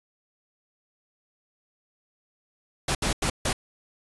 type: noise bursts at uneven times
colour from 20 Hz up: pink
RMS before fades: -25 dBFS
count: 4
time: 2.88-2.95 / 3.02-3.13 / 3.22-3.3 / 3.45-3.53 s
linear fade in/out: 5 ms
effects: resampled to 24000 Hz